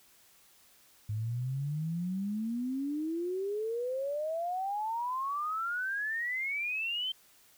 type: exponential sweep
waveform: sine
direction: up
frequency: 103.83 to 3136 Hz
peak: -31 dBFS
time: 1.09-7.12 s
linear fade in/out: 5 ms
effects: white hiss -62 dBFS RMS until 7.57 s